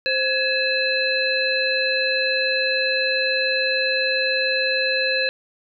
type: tone cluster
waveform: sine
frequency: 524 / 1683 / 2610 / 4060 Hz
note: C5 / G#6 / E7 / B7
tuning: +2 / +23 / -18 / +47 cents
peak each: -24 dBFS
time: 0.06-5.29 s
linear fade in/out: 0 ms
effects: none